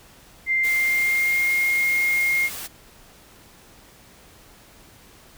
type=tone with pitch glide; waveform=sine; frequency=2093 to 2136 Hz; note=C7 to C7; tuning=0 to +35 cents; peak=-18 dBFS; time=0.46-2.5 s; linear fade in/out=50 ms; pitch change=+35 cents; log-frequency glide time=0.59-1.54 s
type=noise; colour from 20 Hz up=white; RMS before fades=-34 dBFS; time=0.63-2.68 s; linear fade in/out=20 ms
effects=pink hiss -50 dBFS RMS until 5.37 s